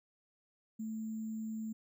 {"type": "tone with sample-and-hold", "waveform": "sine", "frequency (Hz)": 220, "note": "A3", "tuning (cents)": 0, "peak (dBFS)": -37, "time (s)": [0.79, 1.73], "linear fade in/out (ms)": 10, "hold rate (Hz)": 7350, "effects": []}